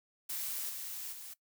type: noise with level steps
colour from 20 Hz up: blue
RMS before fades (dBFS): -38 / -42 / -47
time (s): 0.29-1.34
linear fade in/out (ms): 10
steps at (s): 0.69 / 1.12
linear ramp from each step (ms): 10
effects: noise-tail reverb RT60 0.1 s tail -19 dB re dry